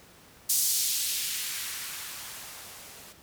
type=noise with band-pass filter sweep; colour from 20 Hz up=violet; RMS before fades=-32 dBFS; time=0.49-3.13 s; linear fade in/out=10 ms; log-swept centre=6600 to 320 Hz; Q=1; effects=pink hiss -54 dBFS RMS until 3.22 s + high-pass 60 Hz 12 dB/octave